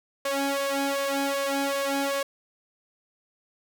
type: tone with flanger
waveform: sawtooth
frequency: 277.2 Hz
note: C#4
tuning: in tune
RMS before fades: -27 dBFS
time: 0.25-2.23 s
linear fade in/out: 5 ms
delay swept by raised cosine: 1.7 to 2.39 ms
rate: 2.6 Hz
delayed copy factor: +0.95
effects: none